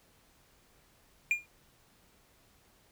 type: tone with exponential decay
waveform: triangle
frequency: 2411 Hz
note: D7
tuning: 45 cents sharp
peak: -20 dBFS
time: 1.31-1.46 s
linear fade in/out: 1 ms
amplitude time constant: 31 ms
effects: pink hiss -65 dBFS RMS until 2.91 s